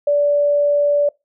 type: tone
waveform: sine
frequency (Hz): 580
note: D5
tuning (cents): -22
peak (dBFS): -12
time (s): 0.07-1.09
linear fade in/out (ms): 5
effects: noise-tail reverb RT60 0.2 s tail -23 dB re dry